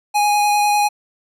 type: tone with vibrato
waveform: square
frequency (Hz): 829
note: G#5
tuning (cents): -3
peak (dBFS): -14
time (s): 0.14-0.89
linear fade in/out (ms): 20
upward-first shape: triangle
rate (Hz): 10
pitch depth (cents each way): 14
effects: resampled to 32000 Hz